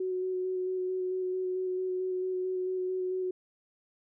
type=tone with vibrato; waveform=sine; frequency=370 Hz; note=F#4; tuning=in tune; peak=-29 dBFS; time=0-3.31 s; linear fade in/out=5 ms; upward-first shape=square; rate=4.5 Hz; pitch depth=11 cents each way; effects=none